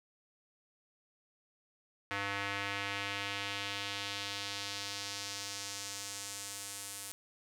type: tone with band-pass filter sweep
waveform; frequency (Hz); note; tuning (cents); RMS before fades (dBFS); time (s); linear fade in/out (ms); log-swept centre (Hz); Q
square; 100.1; G2; +37; -40; 2.11-7.12; 0; 1900 to 9700; 1.4
effects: none